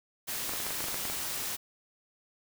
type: noise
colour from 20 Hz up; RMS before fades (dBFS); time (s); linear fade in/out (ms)
white; -35; 0.27-1.57; 20
type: clicks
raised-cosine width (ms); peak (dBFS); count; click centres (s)
0.5; -22; 11; 0.494 / 0.536 / 0.602 / 0.666 / 0.706 / 0.806 / 0.841 / 0.884 / 0.943 / 1.053 / 1.099
effects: none